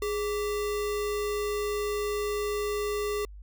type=tone with sample-and-hold; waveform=sine; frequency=416.1 Hz; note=G#4; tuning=3 cents sharp; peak=-27 dBFS; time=0.02-3.25 s; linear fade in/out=2 ms; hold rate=1575 Hz; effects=added 50 Hz sine -42 dBFS peak until 3.42 s